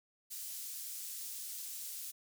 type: high-pass noise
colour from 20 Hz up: pink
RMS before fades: -44 dBFS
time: 0.3-2.12 s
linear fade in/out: 20 ms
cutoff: 7200 Hz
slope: 12 dB/octave
effects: none